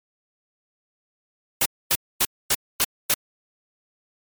white noise bursts, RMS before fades -19 dBFS, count 6, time 1.61-3.142 s, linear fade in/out 5 ms, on 47 ms, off 250 ms, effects MP3 96 kbps

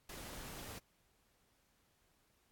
pink noise with ADSR envelope, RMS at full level -45 dBFS, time 0.09-0.79 s, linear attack 6 ms, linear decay 3 ms, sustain -4 dB, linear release 9 ms, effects pink hiss -75 dBFS RMS until 2.51 s + AAC 64 kbps

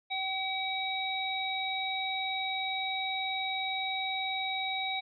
harmonic tone, 763 Hz, G5, 47 cents flat, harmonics 1 / 3 / 5, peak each -35 / -35 / -35 dBFS, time 0.1-5.01 s, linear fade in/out 20 ms, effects none

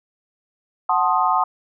sine chord, F# diminished seventh, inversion none, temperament equal with one note detuned, 740 / 880 / 1054.4 / 1244.5 Hz, F#5 / A5 / C6 / Eb6, 0 / 0 / +13 / 0 cents, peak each -21 dBFS, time 0.89-1.44 s, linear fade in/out 5 ms, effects none

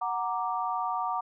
sine chord, Gb augmented, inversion none, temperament equal, 740 / 932.3 / 1174.7 Hz, Gb5 / Bb5 / D6, 0 / 0 / 0 cents, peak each -32 dBFS, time 0.01-1.21 s, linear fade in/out 10 ms, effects none

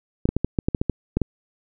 clicks, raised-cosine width 3 ms, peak -7 dBFS, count 11, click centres 0.255 / 0.29 / 0.366 / 0.446 / 0.588 / 0.685 / 0.748 / 0.815 / 0.897 / 1.17 / 1.217 s, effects none

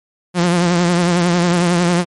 sawtooth tone with vibrato, 174.61 Hz, F3, in tune, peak -8 dBFS, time 0.34-2.05 s, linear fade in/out 50 ms, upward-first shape triangle, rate 11 Hz, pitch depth 65 cents each way, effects MP3 48 kbps

